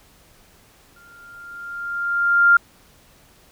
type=tone with exponential growth; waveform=sine; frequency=1396.9 Hz; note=F6; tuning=in tune; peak=-8 dBFS; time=0.96-2.57 s; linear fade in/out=5 ms; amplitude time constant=350 ms; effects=pink hiss -53 dBFS RMS until 3.51 s